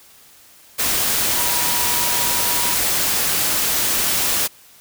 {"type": "tone in noise", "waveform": "sine", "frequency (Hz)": 963, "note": "B5", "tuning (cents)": -44, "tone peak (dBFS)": -28, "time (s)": [1.35, 2.75], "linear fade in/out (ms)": 20, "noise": "white", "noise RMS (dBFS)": -19, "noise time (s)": [0.78, 4.48], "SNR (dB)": -12, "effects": ["white hiss -48 dBFS RMS until 4.8 s"]}